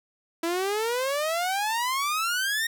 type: exponential sweep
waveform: sawtooth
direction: up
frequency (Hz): 327.5 to 1870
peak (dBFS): -21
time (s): 0.43-2.67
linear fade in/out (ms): 5
effects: none